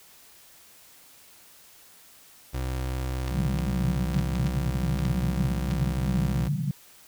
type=tone with pitch glide; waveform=30% pulse; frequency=64.3 to 63.82 Hz; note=C2 to C2; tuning=-30 to -43 cents; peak=-25 dBFS; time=2.53-6.49 s; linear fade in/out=20 ms; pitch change=-13 cents; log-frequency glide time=5.76-6.33 s
type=clicks; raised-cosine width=0.2 ms; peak=-18 dBFS; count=9; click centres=3.28 / 3.588 / 4.144 / 4.189 / 4.355 / 4.468 / 4.991 / 5.053 / 5.712 s
type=band-pass noise; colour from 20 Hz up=white; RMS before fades=-28 dBFS; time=3.31-6.71 s; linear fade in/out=0 ms; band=120 to 200 Hz; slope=96 dB/octave
effects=white hiss -53 dBFS RMS until 7.07 s